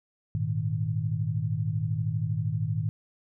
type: chord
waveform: sine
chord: Ab suspended second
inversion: none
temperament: equal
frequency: 103.83 / 116.54 / 155.56 Hz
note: Ab2 / Bb2 / Eb3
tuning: 0 / 0 / 0 cents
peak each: -30 dBFS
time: 0.35-2.89 s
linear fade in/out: 0 ms
effects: none